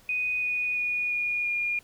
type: tone with pitch steps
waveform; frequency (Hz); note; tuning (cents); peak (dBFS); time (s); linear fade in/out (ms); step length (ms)
sine; 2489 / 2472 / 2455 / 2438 / 2421; D#7 / D#7 / D#7 / D#7 / D#7; 0 / -12 / -24 / -36 / -48; -25; 0.09-1.79; 2; 340
effects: pink hiss -57 dBFS RMS until 1.83 s